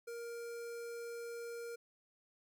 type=tone with notch filter; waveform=square; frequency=468.7 Hz; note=A#4; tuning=9 cents sharp; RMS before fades=-45 dBFS; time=0.07-1.76 s; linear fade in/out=10 ms; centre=3200 Hz; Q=1.7; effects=none